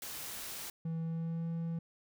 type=noise; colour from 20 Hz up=white; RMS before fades=-43 dBFS; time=0.02-0.7 s; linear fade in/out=2 ms
type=tone with pitch glide; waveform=triangle; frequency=163.5 to 166.17 Hz; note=E3 to E3; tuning=-14 to +14 cents; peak=-32 dBFS; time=0.85-1.79 s; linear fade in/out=5 ms; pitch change=+28 cents; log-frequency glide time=1.01-1.47 s
effects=none